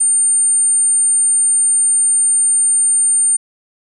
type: tone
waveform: sine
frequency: 9000 Hz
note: C#9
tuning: 25 cents sharp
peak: -10 dBFS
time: 0-3.37 s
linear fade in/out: 10 ms
effects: none